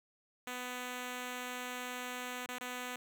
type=tone with dropouts; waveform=5% pulse; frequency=249 Hz; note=B3; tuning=14 cents sharp; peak=-28 dBFS; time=0.47-2.96 s; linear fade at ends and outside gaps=2 ms; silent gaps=2.462-2.488 / 2.584-2.61 s; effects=none